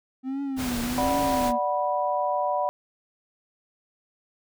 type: tone with vibrato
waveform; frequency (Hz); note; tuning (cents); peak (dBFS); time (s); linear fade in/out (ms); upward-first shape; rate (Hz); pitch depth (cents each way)
triangle; 257.1; C4; -30; -25; 0.23-1.59; 50; triangle; 1.3; 160
type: noise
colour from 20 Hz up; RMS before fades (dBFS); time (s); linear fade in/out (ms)
pink; -32; 0.56-1.53; 50
type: chord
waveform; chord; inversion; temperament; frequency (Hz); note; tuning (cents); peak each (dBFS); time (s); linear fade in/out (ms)
sine; B minor; first; equal with one note detuned; 587.3 / 740 / 980.4; D5 / F#5 / B5; 0 / 0 / -13; -27; 0.98-2.69; 0
effects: none